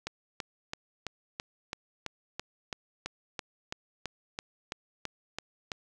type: click train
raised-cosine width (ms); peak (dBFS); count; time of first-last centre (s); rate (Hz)
0.2; -17; 18; 0.07-5.718; 3.01
effects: none